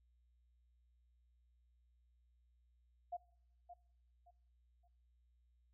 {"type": "tone with echo", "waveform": "sine", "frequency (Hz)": 704, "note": "F5", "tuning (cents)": 14, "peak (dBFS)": -40, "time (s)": [3.12, 3.17], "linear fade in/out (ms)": 10, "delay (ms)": 570, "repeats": 3, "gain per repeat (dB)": -11, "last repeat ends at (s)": 4.88, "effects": ["noise-tail reverb RT60 0.8 s tail -24 dB re dry", "added 60 Hz sine -70 dBFS peak until 5.73 s"]}